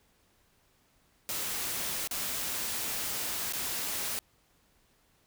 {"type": "noise with dropouts", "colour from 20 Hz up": "white", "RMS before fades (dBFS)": -34, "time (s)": [1.29, 4.19], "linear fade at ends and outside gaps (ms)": 0, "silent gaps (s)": [[2.074, 2.111], [3.524, 3.535]], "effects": ["pink hiss -68 dBFS RMS until 5.26 s"]}